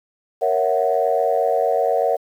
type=chord; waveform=sine; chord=F# dominant seventh; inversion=first; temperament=equal; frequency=466.2 / 554.4 / 659.3 / 740 Hz; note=A#4 / C#5 / E5 / F#5; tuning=0 / 0 / 0 / 0 cents; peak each=-21 dBFS; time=0.41-2.17 s; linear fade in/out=20 ms; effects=tanh soft clip ceiling -6 dBFS + 8-bit